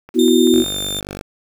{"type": "click train", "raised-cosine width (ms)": 0.5, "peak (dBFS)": -22, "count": 4, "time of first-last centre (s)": [0.09, 0.664], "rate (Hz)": 5.23}
{"type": "chord", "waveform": "sine", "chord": "B suspended fourth", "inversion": "none", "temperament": "equal", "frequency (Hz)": [246.9, 329.6, 370], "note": ["B3", "E4", "F#4"], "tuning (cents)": [0, 0, 0], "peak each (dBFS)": -14, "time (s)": [0.14, 0.65], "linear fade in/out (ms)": 50}
{"type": "tone with pitch glide", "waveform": "sawtooth", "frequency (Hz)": [3631, 3587], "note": ["A#7", "A7"], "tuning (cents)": [-46, 33], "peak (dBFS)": -19, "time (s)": [0.19, 1], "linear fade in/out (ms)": 2, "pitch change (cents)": -21, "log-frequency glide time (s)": [0.7, 0.76]}
{"type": "tone", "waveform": "5% pulse", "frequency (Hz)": 49.21, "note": "G1", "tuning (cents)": 7, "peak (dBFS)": -17, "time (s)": [0.54, 1.23], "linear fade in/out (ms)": 0}
{"effects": ["7-bit"]}